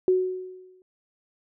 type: tone with exponential decay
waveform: sine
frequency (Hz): 370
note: F#4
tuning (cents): 0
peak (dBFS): -15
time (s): 0.08-0.82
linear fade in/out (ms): 1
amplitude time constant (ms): 160
effects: none